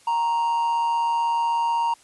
triangle tone with amplitude modulation, 932.3 Hz, A#5, in tune, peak -16 dBFS, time 0.07-1.94 s, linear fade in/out 5 ms, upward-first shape sine, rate 156 Hz, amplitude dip 40%, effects white hiss -54 dBFS RMS until 2.03 s + resampled to 24000 Hz

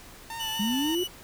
sawtooth tone with vibrato, 898 Hz, A5, 35 cents sharp, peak -31 dBFS, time 0.3-0.95 s, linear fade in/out 2 ms, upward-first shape triangle, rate 3.7 Hz, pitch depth 46 cents each way
40% pulse tone, 2952 Hz, F#7, 5 cents flat, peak -30 dBFS, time 0.39-1.08 s, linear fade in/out 20 ms
sine linear sweep, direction up, 196.1 to 370 Hz, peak -25 dBFS, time 0.59-1.04 s, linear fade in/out 10 ms
effects pink hiss -48 dBFS RMS until 1.23 s

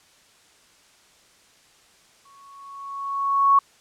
sine tone with exponential growth, 1108.7 Hz, C#6, in tune, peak -11 dBFS, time 2.25-3.59 s, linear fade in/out 5 ms, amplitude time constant 290 ms, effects white hiss -56 dBFS RMS until 3.8 s + low-pass 8000 Hz 12 dB/octave

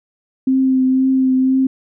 sine tone with vibrato, 261.6 Hz, C4, in tune, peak -11 dBFS, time 0.47-1.67 s, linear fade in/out 5 ms, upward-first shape triangle, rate 2 Hz, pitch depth 20 cents each way, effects none

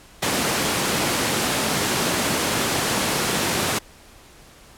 pink high-pass noise, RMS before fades -22 dBFS, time 0.22-3.79 s, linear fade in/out 10 ms, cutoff 150 Hz, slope 12 dB/octave, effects pink hiss -48 dBFS RMS until 4.77 s + low-pass 12000 Hz 12 dB/octave

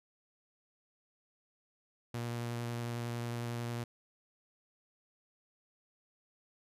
sawtooth tone with vibrato, 118.7 Hz, A#2, 32 cents sharp, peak -32 dBFS, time 2.14-3.84 s, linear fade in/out 5 ms, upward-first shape sine, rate 11 Hz, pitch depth 11 cents each way, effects resampled to 32000 Hz

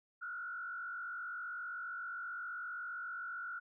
sine tone with frequency modulation, 1421 Hz, F6, 30 cents sharp, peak -40 dBFS, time 0.21-3.6 s, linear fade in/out 20 ms, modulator 47.6 Hz, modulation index 1.4, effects none

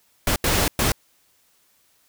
pink noise bursts at uneven times, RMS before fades -20 dBFS, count 3, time 0.27-0.36 / 0.44-0.68 / 0.79-0.92 s, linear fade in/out 2 ms, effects white hiss -62 dBFS RMS until 2.08 s

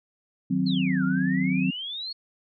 sine chord, C diminished, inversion first, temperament equal, 155.56 / 185 / 261.6 Hz, Eb3 / Gb3 / C4, 0 / 0 / 0 cents, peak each -30 / -24 / -25 dBFS, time 0.5-1.71 s, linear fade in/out 10 ms
sine exponential two-way sweep, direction down then up, 4396 to 1366 to 4396 Hz, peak -31 dBFS, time 0.66-2.13 s, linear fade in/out 10 ms, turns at 1.04 s
effects none

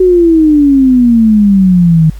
sine exponential sweep, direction down, 374.9 to 155.56 Hz, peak -3 dBFS, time 0-2.1 s, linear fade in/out 5 ms, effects added 50 Hz sine -23 dBFS peak until 2.19 s + pink hiss -42 dBFS RMS until 2.19 s

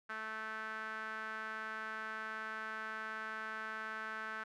sawtooth tone with band-pass filter, 218.7 Hz, A3, 10 cents flat, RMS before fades -43 dBFS, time 0.09-4.44 s, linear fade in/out 10 ms, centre 1500 Hz, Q 4.5, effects none

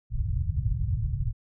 white low-pass noise, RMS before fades -27 dBFS, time 0.1-1.33 s, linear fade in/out 50 ms, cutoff 130 Hz, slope 48 dB/octave, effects none

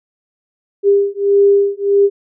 sine beating tone pair, 400 / 401.6 Hz, G4 / G4, +35 / +42 cents, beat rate 1.6 Hz, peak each -12 dBFS, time 0.83-2.1 s, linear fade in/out 50 ms, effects none

